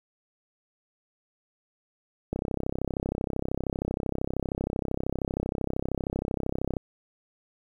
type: click train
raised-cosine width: 2 ms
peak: -15 dBFS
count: 147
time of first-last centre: 2.33-6.768 s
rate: 32.9 Hz
effects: 9-bit